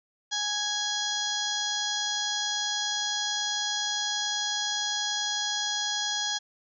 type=harmonic tone; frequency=830.6 Hz; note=G#5; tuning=in tune; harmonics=1 / 2 / 4 / 5 / 6 / 7 / 8; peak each=-37 / -35 / -31 / -36 / -36 / -36 / -37 dBFS; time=0.31-6.39 s; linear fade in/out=20 ms; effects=none